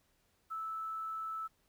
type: tone with quantisation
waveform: sine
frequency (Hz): 1312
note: E6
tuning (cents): -9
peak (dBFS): -37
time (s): 0.5-1.48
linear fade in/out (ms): 20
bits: 11
effects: pink hiss -74 dBFS RMS until 1.68 s